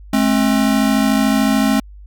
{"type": "tone pair together", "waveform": "square", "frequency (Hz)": [213.9, 267.5], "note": ["A3", "C4"], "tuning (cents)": [-49, 38], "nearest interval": "major third", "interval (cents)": 387, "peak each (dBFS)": -16, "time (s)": [0.13, 1.8], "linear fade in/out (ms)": 5, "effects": ["added 50 Hz sine -35 dBFS peak until 2.06 s"]}